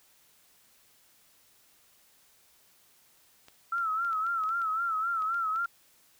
clicks, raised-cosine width 0.2 ms, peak -33 dBFS, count 12, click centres 3.484 / 3.782 / 4.048 / 4.13 / 4.266 / 4.437 / 4.491 / 4.618 / 5.222 / 5.344 / 5.56 / 5.646 s
sine tone with vibrato, 1329 Hz, E6, 14 cents sharp, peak -27 dBFS, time 3.72-5.66 s, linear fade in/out 5 ms, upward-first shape sine, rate 3.8 Hz, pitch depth 83 cents each way
effects white hiss -63 dBFS RMS until 6.19 s

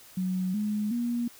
sine tone with pitch steps, 185 / 210.1 / 238.5 Hz, F#3 / G#3 / A#3, 0 / +20 / +40 cents, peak -26 dBFS, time 0.17-1.28 s, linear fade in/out 5 ms, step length 370 ms, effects white hiss -52 dBFS RMS until 1.39 s

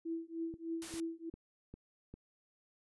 sine tone with tremolo, 329.8 Hz, E4, 1 cent sharp, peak -34 dBFS, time 0.05-1.3 s, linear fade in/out 10 ms, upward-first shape triangle, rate 3.3 Hz, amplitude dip 100%
click train, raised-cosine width 3 ms, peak -36 dBFS, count 5, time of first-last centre 0.54-2.14 s, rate 2.5 Hz
white noise, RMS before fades -46 dBFS, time 0.82-1 s, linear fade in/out 0 ms
effects resampled to 24000 Hz

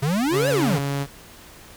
square exponential two-way sweep, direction up then down, 130.81 to 587.3 to 130.81 Hz, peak -20 dBFS, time 0.02-0.79 s, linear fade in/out 10 ms, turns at 0.49 s
sawtooth tone, 140.2 Hz, C#3, 20 cents sharp, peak -19 dBFS, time 0.3-1.07 s, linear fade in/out 50 ms
effects pink hiss -45 dBFS RMS until 1.76 s

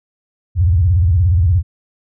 sine tone with vibrato, 86.6 Hz, F2, 14 cents flat, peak -9 dBFS, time 0.55-1.63 s, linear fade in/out 50 ms, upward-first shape square, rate 17 Hz, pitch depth 200 cents each way, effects none

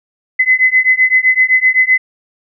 sine beating tone pair, 2027 / 2034.8 Hz, B6 / C7, +45 / -49 cents, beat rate 7.8 Hz, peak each -11 dBFS, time 0.39-1.98 s, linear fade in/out 10 ms, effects none

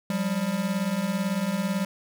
square beating tone pair, 180 / 198 Hz, F#3 / G3, -47 / +18 cents, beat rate 18 Hz, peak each -30 / -27 dBFS, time 0.1-1.85 s, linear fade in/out 2 ms, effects none

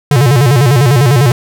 square tone with vibrato, 131.6 Hz, C3, 10 cents sharp, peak -6 dBFS, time 0.11-1.32 s, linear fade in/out 2 ms, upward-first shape square, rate 10 Hz, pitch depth 170 cents each way, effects none

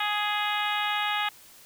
harmonic tone, 416.6 Hz, G#4, 5 cents sharp, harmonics 2 / 3 / 4 / 5 / 6 / 7 / 8 / 9, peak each -30 / -32 / -33 / -34 / -35 / -35 / -36 / -37 dBFS, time 0-1.29 s, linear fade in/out 5 ms, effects white hiss -52 dBFS RMS until 1.65 s

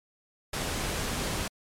pink noise, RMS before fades -31 dBFS, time 0.53-1.48 s, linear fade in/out 5 ms, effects low-pass 11000 Hz 12 dB/octave + MP3 96 kbps

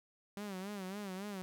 sawtooth tone with vibrato, 196 Hz, G3, in tune, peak -37 dBFS, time 0.37-1.42 s, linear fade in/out 0 ms, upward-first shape sine, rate 3.6 Hz, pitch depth 110 cents each way, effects none

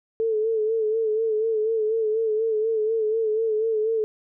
sine tone with vibrato, 440 Hz, A4, in tune, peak -20 dBFS, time 0.2-4.04 s, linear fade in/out 0 ms, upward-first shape sine, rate 4.1 Hz, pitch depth 54 cents each way, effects none

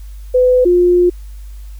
sine tone pair in turn, 503 / 354.7 Hz, B4 / F4, +32 / +27 cents, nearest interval tritone, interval 605 cents, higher first, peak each -7 dBFS, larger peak neither, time 0.34-0.65 / 0.65-1.1 s, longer second, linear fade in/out 10 ms, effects added 50 Hz sine -28 dBFS peak until 1.79 s + white hiss -50 dBFS RMS until 1.79 s

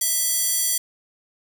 square tone with high-pass filter, 659.3 Hz, E5, in tune, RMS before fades -22 dBFS, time 0.01-0.78 s, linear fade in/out 5 ms, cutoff 7700 Hz, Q 1, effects 7-bit

